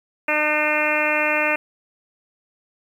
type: harmonic tone with a mistuned harmonic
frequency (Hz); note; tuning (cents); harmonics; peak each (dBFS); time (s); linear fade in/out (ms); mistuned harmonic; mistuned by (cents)
302.4; D#4; -49; 1 / 2 / 3 / 4 / 5 / 6 / 7 / 8 / 9; -30 / -24 / -28 / -29 / -27 / -27 / -26 / -24 / -26; 0.28-1.56; 5; 9; -17
effects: 8-bit